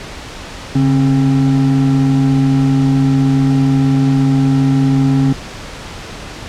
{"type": "tone pair together", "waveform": "triangle", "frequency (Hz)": [140.1, 268], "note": ["C#3", "C4"], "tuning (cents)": [19, 42], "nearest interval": "major seventh", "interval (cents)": 1123, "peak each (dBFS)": -10, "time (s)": [0.75, 5.33], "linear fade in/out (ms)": 5, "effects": ["pink hiss -29 dBFS RMS until 6.48 s", "low-pass 6000 Hz 12 dB/octave"]}